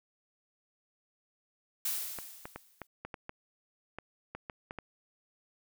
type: noise with exponential decay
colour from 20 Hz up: blue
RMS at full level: -31 dBFS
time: 1.85-2.87 s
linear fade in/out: 5 ms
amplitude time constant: 220 ms
type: clicks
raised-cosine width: 0.5 ms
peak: -25 dBFS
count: 12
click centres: 2.187 / 2.455 / 2.56 / 2.817 / 3.05 / 3.142 / 3.294 / 3.986 / 4.35 / 4.498 / 4.709 / 4.787 s
effects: none